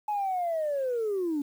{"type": "linear sweep", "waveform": "sine", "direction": "down", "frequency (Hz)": [852, 277.2], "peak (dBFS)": -25, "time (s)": [0.08, 1.42], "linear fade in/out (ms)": 5, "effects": ["tanh soft clip ceiling -23 dBFS", "9-bit"]}